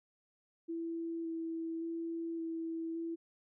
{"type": "tone with vibrato", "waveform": "sine", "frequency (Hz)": 330, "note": "E4", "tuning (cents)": 2, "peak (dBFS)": -36, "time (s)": [0.68, 3.16], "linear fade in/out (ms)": 20, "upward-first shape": "square", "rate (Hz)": 0.88, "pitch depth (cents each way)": 11, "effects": []}